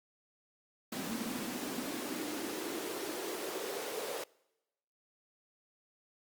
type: noise with high-pass filter sweep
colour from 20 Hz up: pink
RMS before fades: -39 dBFS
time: 0.92-4.24 s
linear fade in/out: 5 ms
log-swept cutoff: 220 to 480 Hz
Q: 4.2
effects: noise-tail reverb RT60 1.0 s tail -25 dB re dry + Opus 48 kbps